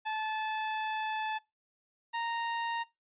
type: tone pair in turn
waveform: sawtooth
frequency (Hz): 869 / 929.2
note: A5 / A#5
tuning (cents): -22 / -6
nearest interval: minor second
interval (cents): 116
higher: second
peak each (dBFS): -28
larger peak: neither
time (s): 0.05-1.39 / 2.13-2.84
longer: first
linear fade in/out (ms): 20
effects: noise-tail reverb RT60 0.2 s tail -20 dB re dry + resampled to 8000 Hz